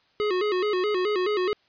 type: tone with vibrato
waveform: square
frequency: 392 Hz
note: G4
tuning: in tune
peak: -23 dBFS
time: 0.2-1.53 s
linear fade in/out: 0 ms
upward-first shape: square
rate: 4.7 Hz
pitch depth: 120 cents each way
effects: white hiss -64 dBFS RMS until 1.68 s + resampled to 11025 Hz